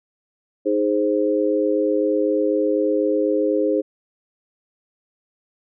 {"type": "chord", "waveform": "sine", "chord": "Ab major", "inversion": "second", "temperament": "equal", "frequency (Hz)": [311.1, 415.3, 523.3], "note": ["Eb4", "Ab4", "C5"], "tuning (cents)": [0, 0, 0], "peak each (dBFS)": -21, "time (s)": [0.65, 3.82], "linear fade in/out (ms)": 20, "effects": []}